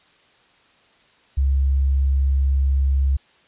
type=tone; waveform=sine; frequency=68 Hz; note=C#2; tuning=33 cents flat; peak=-15 dBFS; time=1.37-3.17 s; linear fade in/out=10 ms; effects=white hiss -56 dBFS RMS until 3.47 s + resampled to 8000 Hz

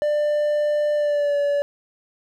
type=tone with pitch glide; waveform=triangle; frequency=594 to 573.8 Hz; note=D5 to D5; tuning=+20 to -40 cents; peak=-16 dBFS; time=0.02-1.62 s; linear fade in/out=0 ms; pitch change=-60 cents; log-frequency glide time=0.95-1.37 s; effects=none

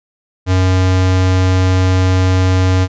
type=tone; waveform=square; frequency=92.8 Hz; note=F#2; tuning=6 cents sharp; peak=-10 dBFS; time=0.46-2.88 s; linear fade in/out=50 ms; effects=resampled to 16000 Hz

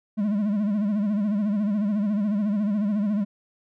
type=tone with vibrato; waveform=triangle; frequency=206.8 Hz; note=G#3; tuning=7 cents flat; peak=-19 dBFS; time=0.17-3.25 s; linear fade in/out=20 ms; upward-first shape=sine; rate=14 Hz; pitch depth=90 cents each way; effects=none

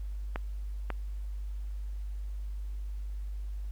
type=clicks; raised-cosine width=0.5 ms; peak=-19 dBFS; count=2; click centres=0.359 / 0.903 s; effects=added 50 Hz sine -34 dBFS peak until 3.71 s + pink hiss -64 dBFS RMS until 3.71 s

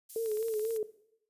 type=high-pass noise; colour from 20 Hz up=white; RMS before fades=-46 dBFS; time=0.09-0.78 s; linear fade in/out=10 ms; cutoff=7700 Hz; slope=12 dB/octave
type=tone with vibrato; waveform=sine; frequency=440 Hz; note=A4; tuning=in tune; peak=-29 dBFS; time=0.16-0.83 s; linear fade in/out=2 ms; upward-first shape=sine; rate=4.1 Hz; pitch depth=68 cents each way
type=click train; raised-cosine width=0.2 ms; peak=-34 dBFS; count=10; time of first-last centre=0.26-0.763 s; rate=17.9 Hz
effects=noise-tail reverb RT60 0.7 s tail -17 dB re dry + resampled to 32000 Hz

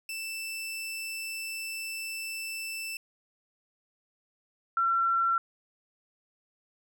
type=tone pair in turn; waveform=sawtooth / sine; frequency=2656 / 1356.7 Hz; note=E7 / E6; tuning=+12 / +49 cents; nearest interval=octave; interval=1163 cents; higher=first; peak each=-31 / -23 dBFS; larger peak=second; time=0.09-2.97 / 4.77-5.38 s; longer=first; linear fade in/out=2 ms; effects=none

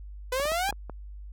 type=exponential sweep; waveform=sawtooth; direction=up; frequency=494 to 830.6 Hz; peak=-22 dBFS; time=0.32-0.71 s; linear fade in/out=5 ms
type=clicks; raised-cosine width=1 ms; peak=-24 dBFS; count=6; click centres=0.399 / 0.455 / 0.519 / 0.692 / 0.726 / 0.897 s
effects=added 50 Hz sine -39 dBFS peak until 1.32 s

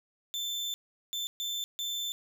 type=tone bursts at uneven times; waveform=35% pulse; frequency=3540 Hz; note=A7; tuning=10 cents sharp; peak=-30 dBFS; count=4; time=0.34-0.74 / 1.13-1.27 / 1.4-1.64 / 1.79-2.12 s; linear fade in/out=0 ms; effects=none

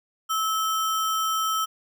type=tone with sample-and-hold; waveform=sine; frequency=1301 Hz; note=E6; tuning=23 cents flat; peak=-22 dBFS; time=0.29-1.66 s; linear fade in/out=20 ms; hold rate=4410 Hz; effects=none

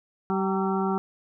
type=harmonic tone with a mistuned harmonic; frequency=192.3 Hz; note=G3; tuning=33 cents flat; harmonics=1 / 2 / 4 / 5 / 6 / 7; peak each=-26 / -28 / -31 / -34 / -36 / -34 dBFS; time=0.3-0.98 s; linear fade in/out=0 ms; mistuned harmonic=5; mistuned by=-68 cents; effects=none

